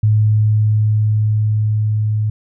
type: tone with level ramp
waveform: sine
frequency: 107.2 Hz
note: A2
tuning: 45 cents flat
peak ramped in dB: -9 to -14 dBFS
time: 0.03-2.3 s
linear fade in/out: 5 ms
effects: none

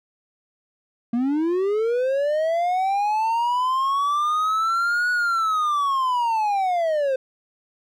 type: linear two-way sweep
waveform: triangle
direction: up then down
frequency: 229.2 to 1471 to 514 Hz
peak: -17 dBFS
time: 1.13-7.16 s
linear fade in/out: 5 ms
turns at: 5.11 s
effects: none

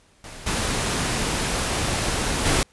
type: noise with level steps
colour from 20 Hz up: pink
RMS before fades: -39 / -24 / -20 dBFS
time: 0.24-2.63 s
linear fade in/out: 2 ms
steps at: 0.46 / 2.45 s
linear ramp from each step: 10 ms
effects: pink hiss -58 dBFS RMS until 2.72 s + resampled to 24000 Hz

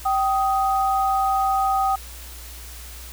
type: tone pair together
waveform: sine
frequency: 775.7 / 1250 Hz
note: G5 / D#6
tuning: -18 / +8 cents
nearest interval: minor sixth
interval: 826 cents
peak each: -19 / -23 dBFS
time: 0.05-1.96 s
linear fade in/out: 10 ms
effects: added 60 Hz sine -38 dBFS peak until 3.12 s + white hiss -41 dBFS RMS until 3.12 s

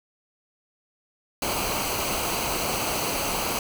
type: noise with comb filter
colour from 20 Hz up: pink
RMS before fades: -27 dBFS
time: 1.42-3.59 s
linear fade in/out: 2 ms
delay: 0.56 ms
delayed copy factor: -0.6
effects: none

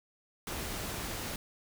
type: noise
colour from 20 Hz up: pink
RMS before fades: -38 dBFS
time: 0.47-1.36 s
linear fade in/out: 2 ms
effects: none

